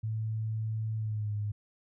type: tone with pitch glide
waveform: sine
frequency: 110 to 104.25 Hz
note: A2 to G#2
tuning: 0 to +7 cents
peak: -30 dBFS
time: 0.03-1.52 s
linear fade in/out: 10 ms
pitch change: -93 cents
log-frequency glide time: 0.97-1.33 s
effects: none